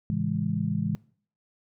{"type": "chord", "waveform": "sine", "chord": "A major seventh", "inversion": "none", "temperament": "just", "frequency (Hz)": [110, 137.5, 165, 206.2], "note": ["A2", "C#3", "E3", "G#3"], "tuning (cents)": [0, -14, 2, -12], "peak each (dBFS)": [-32, -33, -29, -29], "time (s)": [0.1, 0.95], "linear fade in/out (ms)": 0, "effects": ["noise-tail reverb RT60 0.5 s tail -22 dB re dry"]}